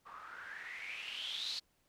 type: noise with low-pass filter sweep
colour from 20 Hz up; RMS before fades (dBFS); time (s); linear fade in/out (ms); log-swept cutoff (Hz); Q
blue; -44; 0.05-1.6; 20; 1100 to 4400; 8
effects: pink hiss -75 dBFS RMS until 1.88 s